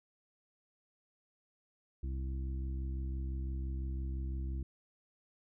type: harmonic tone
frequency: 65.9 Hz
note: C2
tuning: 13 cents sharp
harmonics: 1 / 2 / 3 / 4 / 5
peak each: -35 / -46 / -52 / -54 / -51 dBFS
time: 2.03-4.63 s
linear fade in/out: 5 ms
effects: none